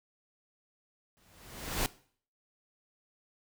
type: noise with exponential growth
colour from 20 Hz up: pink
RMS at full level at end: -29 dBFS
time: 1.17-1.86 s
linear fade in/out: 0 ms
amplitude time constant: 150 ms
effects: noise-tail reverb RT60 0.5 s tail -19 dB re dry